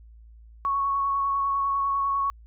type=tone with vibrato; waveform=sine; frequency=1108.7 Hz; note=C#6; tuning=in tune; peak=-22 dBFS; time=0.65-2.3 s; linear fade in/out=0 ms; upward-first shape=square; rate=10 Hz; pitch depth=11 cents each way; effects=added 56 Hz sine -46 dBFS peak until 2.46 s